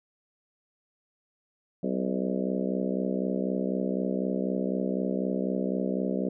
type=harmonic tone with a mistuned harmonic; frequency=64 Hz; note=C2; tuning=38 cents flat; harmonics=3 / 4 / 5 / 6 / 7 / 8 / 9 / 10; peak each=-30 / -32 / -37 / -35 / -36 / -36 / -38 / -42 dBFS; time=1.83-6.29 s; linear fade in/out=5 ms; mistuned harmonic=9; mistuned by=+39 cents; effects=none